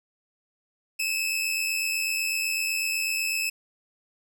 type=tone pair together; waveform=sawtooth; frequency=2549 / 2637 Hz; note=D#7 / E7; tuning=+41 / 0 cents; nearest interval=minor second; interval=59 cents; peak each=-26 / -24 dBFS; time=0.99-3.5 s; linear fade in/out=10 ms; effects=none